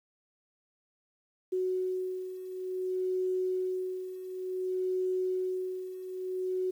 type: beating tone pair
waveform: sine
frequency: 370 / 370.56 Hz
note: F#4 / F#4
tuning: 0 / +3 cents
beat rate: 0.56 Hz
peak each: -36 / -31 dBFS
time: 1.52-6.71 s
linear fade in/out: 10 ms
effects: 10-bit